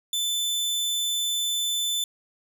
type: tone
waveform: sawtooth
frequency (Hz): 3520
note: A7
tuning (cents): 0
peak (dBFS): -21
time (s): 0.13-2.04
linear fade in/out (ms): 2
effects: none